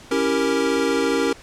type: chord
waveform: square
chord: C# diminished seventh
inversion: none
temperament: equal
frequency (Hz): 277.2 / 329.6 / 392 / 466.2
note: C#4 / E4 / G4 / Bb4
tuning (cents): 0 / 0 / 0 / 0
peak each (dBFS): -24 / -27 / -25 / -23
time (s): 0.11-1.33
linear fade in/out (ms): 5
effects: pink hiss -44 dBFS RMS until 1.42 s + low-pass 8000 Hz 12 dB/octave